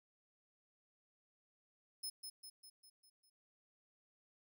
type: tone with echo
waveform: 20% pulse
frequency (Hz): 5190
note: E8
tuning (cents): -28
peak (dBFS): -36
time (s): 2.03-2.1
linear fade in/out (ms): 10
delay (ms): 200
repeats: 6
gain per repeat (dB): -5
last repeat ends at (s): 3.3
effects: none